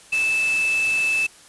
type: tone in noise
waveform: sine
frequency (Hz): 2629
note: E7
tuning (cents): -5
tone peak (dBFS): -18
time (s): 0.12-1.27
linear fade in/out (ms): 10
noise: white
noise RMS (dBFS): -32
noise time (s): 0.12-1.27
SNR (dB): +11
effects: white hiss -48 dBFS RMS until 1.48 s + resampled to 24000 Hz